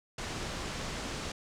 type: low-pass noise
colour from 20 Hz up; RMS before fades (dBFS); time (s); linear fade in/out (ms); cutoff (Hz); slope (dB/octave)
pink; -38; 0.18-1.32; 5; 7600; 24
effects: none